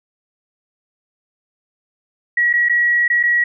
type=tone with dropouts; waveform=sine; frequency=1917 Hz; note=A#6; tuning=48 cents sharp; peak=-12 dBFS; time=2.37-3.44 s; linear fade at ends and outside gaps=5 ms; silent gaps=2.53-2.536 / 2.687-2.695 / 3.08-3.1 / 3.23-3.235 s; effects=none